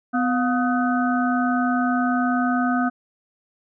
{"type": "harmonic tone with a mistuned harmonic", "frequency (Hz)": 251, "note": "B3", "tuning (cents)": 28, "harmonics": [1, 3, 5, 6], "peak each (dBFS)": [-20, -25, -27, -28], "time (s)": [0.13, 2.9], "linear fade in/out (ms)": 20, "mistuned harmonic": 3, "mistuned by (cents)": -96, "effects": []}